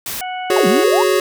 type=noise; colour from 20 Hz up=white; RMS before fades=-25 dBFS; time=0.06-0.21 s; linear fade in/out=2 ms
type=harmonic tone; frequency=737 Hz; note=F#5; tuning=7 cents flat; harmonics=1 / 2 / 3 / 4; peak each=-23 / -32 / -32 / -34 dBFS; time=0.21-0.84 s; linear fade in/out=5 ms
type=chord; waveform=square; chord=F# suspended second; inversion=none; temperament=equal; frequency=370 / 415.3 / 554.4 Hz; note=F#4 / G#4 / C#5; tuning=0 / 0 / 0 cents; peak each=-16 / -18 / -20 dBFS; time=0.5-1.2 s; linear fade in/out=2 ms
type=exponential two-way sweep; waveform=sine; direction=down then up; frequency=1011 to 173.6 to 1011 Hz; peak=-15 dBFS; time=0.56-1.03 s; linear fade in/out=5 ms; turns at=0.67 s
effects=none